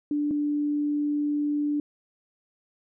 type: tone pair in turn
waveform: sine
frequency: 293.7 / 293.7 Hz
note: D4 / D4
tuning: 0 / 0 cents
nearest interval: unison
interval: 0 cents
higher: neither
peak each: -23 dBFS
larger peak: neither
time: 0.11-0.31 / 0.31-1.8 s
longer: second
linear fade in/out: 2 ms
effects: none